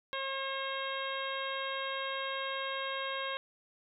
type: harmonic tone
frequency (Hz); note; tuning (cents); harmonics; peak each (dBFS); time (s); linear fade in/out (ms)
539; C#5; -49; 1 / 2 / 3 / 4 / 5 / 6 / 7; -40 / -39 / -41 / -44 / -45 / -43 / -44; 0.13-3.37; 0
effects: none